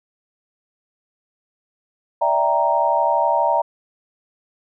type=chord; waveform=sine; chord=E half-diminished seventh; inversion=third; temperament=equal; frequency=587.3 / 659.3 / 784 / 932.3 Hz; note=D5 / E5 / G5 / Bb5; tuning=0 / 0 / 0 / 0 cents; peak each=-22 / -21 / -23 / -18 dBFS; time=2.21-3.62 s; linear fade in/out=10 ms; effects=none